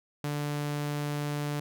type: tone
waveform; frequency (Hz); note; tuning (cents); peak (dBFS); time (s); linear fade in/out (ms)
sawtooth; 146.6; D3; -3; -26; 0.24-1.6; 2
effects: none